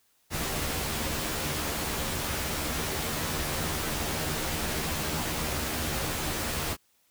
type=noise with comb filter; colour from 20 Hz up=pink; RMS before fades=-31 dBFS; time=0.3-6.77 s; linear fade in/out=50 ms; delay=13 ms; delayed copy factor=+0.65; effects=white hiss -68 dBFS RMS until 7.1 s